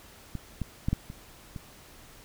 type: clicks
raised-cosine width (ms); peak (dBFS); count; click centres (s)
5; -21 / -18 / -14 / -13 / -27 / -25; 6; 0.353 / 0.617 / 0.885 / 0.93 / 1.101 / 1.562
effects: pink hiss -52 dBFS RMS until 2.24 s